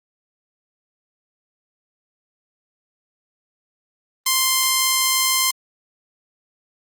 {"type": "tone", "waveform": "5% pulse", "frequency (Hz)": 1046.5, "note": "C6", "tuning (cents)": 0, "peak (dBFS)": -4, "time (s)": [4.26, 5.51], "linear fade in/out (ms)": 5, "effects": ["Opus 32 kbps"]}